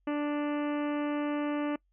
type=harmonic tone; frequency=293.7 Hz; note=D4; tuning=in tune; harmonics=1 / 2 / 3 / 4 / 5 / 6 / 7 / 8 / 9 / 10; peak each=-29 / -36 / -42 / -42 / -48 / -48 / -49 / -52 / -51 / -54 dBFS; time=0.07-1.76 s; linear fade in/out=5 ms; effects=noise-tail reverb RT60 0.1 s tail -23 dB re dry + added 46 Hz sine -69 dBFS peak until 1.92 s